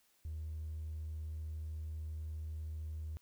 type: tone with hard clipping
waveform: sine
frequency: 78.2 Hz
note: D#2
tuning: 9 cents sharp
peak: -40 dBFS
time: 0.25-3.17 s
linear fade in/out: 0 ms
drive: 1 dB
effects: white hiss -72 dBFS RMS until 3.21 s